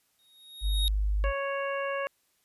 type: tone with exponential growth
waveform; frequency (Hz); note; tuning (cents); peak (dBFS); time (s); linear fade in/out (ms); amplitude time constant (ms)
square; 3749; A#7; +9; -26; 0.19-0.88; 0; 150
type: tone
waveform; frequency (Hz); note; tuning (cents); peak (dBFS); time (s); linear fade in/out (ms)
sine; 51; G#1; -31; -24; 0.61-1.33; 50
type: harmonic tone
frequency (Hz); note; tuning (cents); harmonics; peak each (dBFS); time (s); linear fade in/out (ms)
554.4; C#5; 0; 1 / 2 / 3 / 4 / 5; -31 / -35 / -37 / -42 / -41; 1.24-2.07; 0
effects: white hiss -71 dBFS RMS until 2.44 s + resampled to 32000 Hz